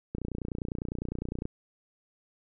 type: click train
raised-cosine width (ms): 3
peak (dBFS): -20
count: 40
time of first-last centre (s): 0.15-1.454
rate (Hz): 29.9
effects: none